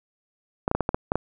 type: clicks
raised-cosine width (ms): 1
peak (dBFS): -8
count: 8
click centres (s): 0.679 / 0.714 / 0.75 / 0.807 / 0.891 / 0.945 / 1.119 / 1.156
effects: none